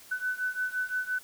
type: beating tone pair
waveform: sine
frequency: 1500 / 1505.8 Hz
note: F#6 / F#6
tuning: +23 / +30 cents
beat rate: 5.8 Hz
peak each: -31 / -33 dBFS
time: 0.11-1.19 s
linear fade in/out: 10 ms
effects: white hiss -52 dBFS RMS until 1.23 s